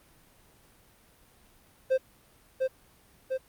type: tone with echo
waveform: triangle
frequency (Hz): 523.3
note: C5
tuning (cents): 0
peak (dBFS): -19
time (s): 1.9-1.98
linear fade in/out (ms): 20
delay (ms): 700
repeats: 2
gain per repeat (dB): -3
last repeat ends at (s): 3.38
effects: pink hiss -60 dBFS RMS until 3.48 s + Opus 32 kbps